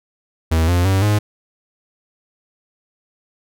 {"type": "tone with pitch steps", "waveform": "45% pulse", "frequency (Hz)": [80.8, 88.11, 96.09, 104.78], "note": ["E2", "F2", "G2", "G#2"], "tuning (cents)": [-34, 16, -34, 16], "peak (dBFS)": -13, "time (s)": [0.51, 1.19], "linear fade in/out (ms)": 10, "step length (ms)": 170, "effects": []}